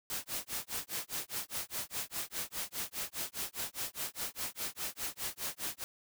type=noise with tremolo; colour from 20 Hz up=white; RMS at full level=-36 dBFS; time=0.1-5.84 s; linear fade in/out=0 ms; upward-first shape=sine; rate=4.9 Hz; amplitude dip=100%; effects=none